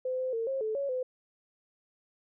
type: tone with pitch steps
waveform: sine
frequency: 512 / 515 / 455.3 / 536 / 435.6 / 558 / 509 Hz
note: C5 / C5 / A#4 / C5 / A4 / C#5 / C5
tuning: -38 / -28 / -41 / +42 / -17 / +11 / -48 cents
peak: -29 dBFS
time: 0.05-1.03 s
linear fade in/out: 5 ms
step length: 140 ms
effects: none